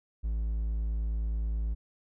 triangle tone, 54.7 Hz, A1, 9 cents flat, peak -26 dBFS, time 0.23-1.75 s, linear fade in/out 20 ms, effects none

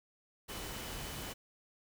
sine tone in noise, 3004 Hz, F#7, 26 cents sharp, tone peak -53 dBFS, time 0.48-1.34 s, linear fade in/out 20 ms, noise pink, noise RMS -43 dBFS, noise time 0.48-1.34 s, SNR -13 dB, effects none

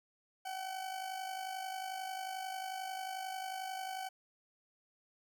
40% pulse tone with amplitude modulation, 758 Hz, F#5, 42 cents sharp, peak -36 dBFS, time 0.45-4.09 s, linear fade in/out 10 ms, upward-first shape sine, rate 51.2 Hz, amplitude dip 55%, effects none

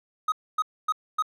triangle tone bursts, 1259 Hz, D#6, 20 cents sharp, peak -19 dBFS, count 4, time 0.28-1.224 s, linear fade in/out 5 ms, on 41 ms, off 260 ms, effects none

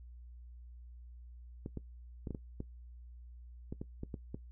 clicks, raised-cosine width 3 ms, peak -27 dBFS, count 11, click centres 1.661 / 1.773 / 2.272 / 2.307 / 2.348 / 2.604 / 3.725 / 3.815 / 4.034 / 4.142 / 4.345 s, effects noise-tail reverb RT60 0.1 s tail -18 dB re dry + added 60 Hz sine -49 dBFS peak until 4.51 s

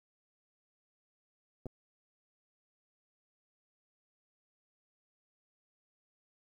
clicks, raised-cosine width 2 ms, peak -30 dBFS, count 2, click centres 1.658 / 1.666 s, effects 11-bit

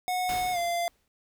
square tone with pitch glide, 731 to 690 Hz, F#5 to F5, -21 to -21 cents, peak -27 dBFS, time 0.08-0.88 s, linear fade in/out 0 ms, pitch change -100 cents, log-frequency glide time 0.52-0.58 s
pink noise with exponential decay, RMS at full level -35 dBFS, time 0.29-1.08 s, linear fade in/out 1 ms, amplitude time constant 170 ms
effects none

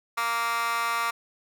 15% pulse tone with high-pass filter, 232.6 Hz, A#3, 4 cents flat, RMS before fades -27 dBFS, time 0.17-1.11 s, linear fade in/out 10 ms, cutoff 1300 Hz, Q 7.7, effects none

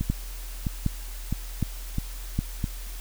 two click trains, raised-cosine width 5 ms, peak -11 / -14 dBFS, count 4 / 5, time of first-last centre 0.1-2.39 / 0.01-2.642 s, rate 1.31 / 1.52 Hz, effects added 41 Hz sine -34 dBFS peak until 3 s + white hiss -44 dBFS RMS until 3 s

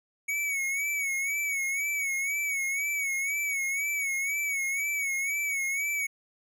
square tone with vibrato, 2237 Hz, C#7, 15 cents sharp, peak -28 dBFS, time 0.28-6.07 s, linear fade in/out 10 ms, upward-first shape sine, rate 2 Hz, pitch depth 68 cents each way, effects none

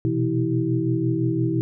sine tone cluster, 120.4 / 126.2 / 166.5 / 324.8 / 385 Hz, B2 / B2 / E3 / E4 / G4, -44 / +38 / +18 / -26 / -31 cents, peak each -29 / -24 / -28 / -23 / -30 dBFS, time 0.05-1.61 s, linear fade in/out 0 ms, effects none

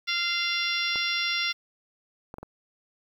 harmonic tone, 693 Hz, F5, 14 cents flat, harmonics 2 / 3 / 4 / 5 / 6 / 7 / 8, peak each -34 / -30 / -32 / -31 / -36 / -36 / -34 dBFS, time 0.07-1.53 s, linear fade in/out 20 ms
clicks, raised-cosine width 1 ms, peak -25 dBFS, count 4, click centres 0.958 / 2.341 / 2.384 / 2.43 s
effects 9-bit

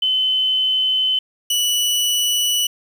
sine / sawtooth tone pair in turn, 3044 / 2954 Hz, F#7 / F#7, +48 / -3 cents, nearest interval minor second, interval 51 cents, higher first, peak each -15 / -13 dBFS, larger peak second, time 0.02-1.19 / 1.5-2.67 s, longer neither, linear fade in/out 5 ms, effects 8-bit

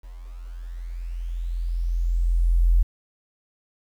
sine tone with level ramp, 42.7 Hz, F1, 38 cents flat, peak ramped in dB -37 to -13 dBFS, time 0.03-2.83 s, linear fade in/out 10 ms, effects 9-bit

